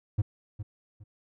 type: tone with echo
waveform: triangle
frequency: 103.9 Hz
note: G#2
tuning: 1 cent sharp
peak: -19 dBFS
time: 0.18-0.22 s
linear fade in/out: 10 ms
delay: 410 ms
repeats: 2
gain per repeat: -12 dB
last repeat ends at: 1.04 s
effects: none